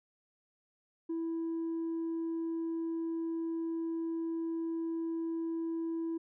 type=tone with tanh clipping; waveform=triangle; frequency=329.6 Hz; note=E4; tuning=in tune; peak=-33 dBFS; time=1.09-6.18 s; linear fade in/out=10 ms; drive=6 dB; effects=none